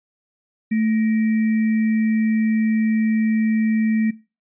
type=tone with sample-and-hold; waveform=sine; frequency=220 Hz; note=A3; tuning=in tune; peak=-16 dBFS; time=0.71-4.11 s; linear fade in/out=10 ms; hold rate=2100 Hz; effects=noise-tail reverb RT60 0.3 s tail -20 dB re dry + resampled to 8000 Hz